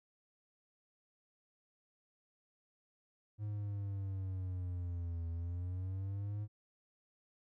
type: exponential two-way sweep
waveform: triangle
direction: down then up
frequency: 106 to 83.1 to 106 Hz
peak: -35 dBFS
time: 3.38-6.48 s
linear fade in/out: 50 ms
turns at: 5.29 s
effects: none